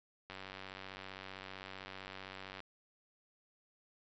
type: click train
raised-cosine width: 0.3 ms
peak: -30 dBFS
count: 221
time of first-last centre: 0.3-2.604 s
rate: 95.5 Hz
effects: resampled to 16000 Hz